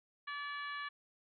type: harmonic tone with a mistuned harmonic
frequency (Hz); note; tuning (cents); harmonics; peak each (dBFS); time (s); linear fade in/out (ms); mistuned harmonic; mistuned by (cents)
577; D5; -31; 2 / 3 / 4 / 5 / 6 / 7; -43 / -43 / -50 / -53 / -54 / -55; 0.27-0.89; 10; 6; -39
effects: none